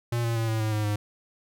square tone with pitch steps, 118.5 / 115.99 / 113.54 / 111.14 / 108.79 / 106.49 / 104.24 Hz, A#2 / A#2 / A#2 / A2 / A2 / G#2 / G#2, +29 / -8 / -45 / +18 / -19 / +44 / +7 cents, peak -25 dBFS, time 0.12-0.96 s, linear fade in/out 5 ms, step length 120 ms, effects none

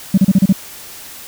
sine tone bursts, 192.6 Hz, G3, 30 cents flat, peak -4 dBFS, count 6, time 0.14-0.527 s, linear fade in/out 5 ms, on 37 ms, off 33 ms, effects tanh soft clip ceiling -3 dBFS + white hiss -34 dBFS RMS until 1.27 s

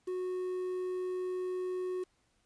triangle tone with quantisation, 366.8 Hz, F#4, 15 cents flat, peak -31 dBFS, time 0.07-2.04 s, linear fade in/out 10 ms, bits 9, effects pink hiss -73 dBFS RMS until 2.45 s + resampled to 22050 Hz

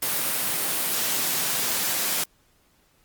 white high-pass noise, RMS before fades -25 dBFS, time 0.02-2.24 s, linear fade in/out 5 ms, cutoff 110 Hz, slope 96 dB/octave, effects pink hiss -63 dBFS RMS until 3.04 s + Opus 32 kbps

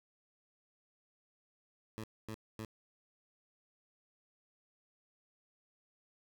15% pulse tone bursts, 110 Hz, A2, in tune, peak -35 dBFS, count 3, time 1.98-2.648 s, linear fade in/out 0 ms, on 56 ms, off 250 ms, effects none

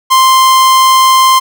45% pulse tone, 1046.5 Hz, C6, in tune, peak -4 dBFS, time 0.1-1.4 s, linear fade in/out 20 ms, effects none

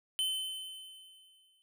square tone with exponential decay, 3059 Hz, G7, 43 cents flat, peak -29 dBFS, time 0.19-1.62 s, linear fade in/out 0 ms, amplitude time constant 310 ms, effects none

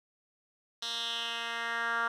10% pulse tone with band-pass filter sweep, 232.2 Hz, A#3, 7 cents flat, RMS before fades -34 dBFS, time 0.82-2.08 s, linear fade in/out 5 ms, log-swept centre 4200 to 1400 Hz, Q 3.3, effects none

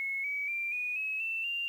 sine tone with pitch steps, 2184 / 2274 / 2368 / 2466 / 2567 / 2673 / 2784 Hz, C#7 / C#7 / D7 / D#7 / E7 / E7 / F7, -26 / +44 / +14 / -16 / -47 / +23 / -6 cents, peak -31 dBFS, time 0-1.68 s, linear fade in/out 0 ms, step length 240 ms, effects 10-bit

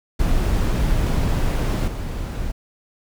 brown noise with level steps, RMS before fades -19 / -26 dBFS, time 0.19-2.52 s, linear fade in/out 10 ms, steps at 1.87 s, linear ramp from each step 10 ms, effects none

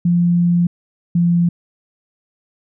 sine tone pair in turn, 173.6 / 172.3 Hz, F3 / F3, -10 / -23 cents, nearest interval unison, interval 13 cents, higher first, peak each -11 dBFS, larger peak neither, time 0.05-0.67 / 1.15-1.49 s, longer first, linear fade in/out 5 ms, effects none

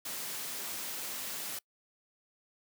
white noise, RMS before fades -39 dBFS, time 0.05-1.59 s, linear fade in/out 5 ms, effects noise-tail reverb RT60 0.1 s tail -25 dB re dry + high-pass 150 Hz 12 dB/octave

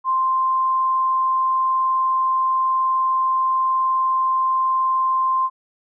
sine tone, 1046.5 Hz, C6, in tune, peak -16 dBFS, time 0.04-5.5 s, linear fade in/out 50 ms, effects none

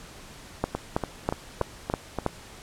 two click trains, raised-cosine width 1 ms, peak -13 / -9 dBFS, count 6 / 6, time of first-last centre 0.75-2.187 / 0.64-2.263 s, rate 3.48 / 3.08 Hz, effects pink hiss -46 dBFS RMS until 2.62 s + low-pass 10000 Hz 12 dB/octave

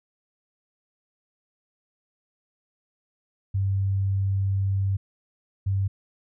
sine tone bursts at uneven times, 97.5 Hz, G2, 9 cents flat, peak -21 dBFS, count 2, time 3.54-4.97 / 5.66-5.88 s, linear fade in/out 10 ms, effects none

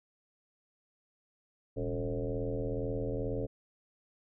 sine tone with frequency modulation, 279.4 Hz, C#4, 14 cents sharp, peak -31 dBFS, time 1.76-3.47 s, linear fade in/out 20 ms, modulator 82.2 Hz, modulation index 3.4, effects none

